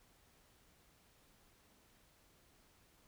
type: silence
effects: pink hiss -69 dBFS RMS until 3.07 s